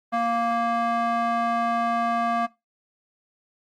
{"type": "tone with band-pass filter", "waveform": "square", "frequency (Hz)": 233.1, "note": "A#3", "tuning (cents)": 0, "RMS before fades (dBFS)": -24, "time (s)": [0.12, 2.47], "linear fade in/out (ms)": 20, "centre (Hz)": 950, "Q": 2.4, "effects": ["noise-tail reverb RT60 0.2 s tail -18 dB re dry", "Opus 32 kbps"]}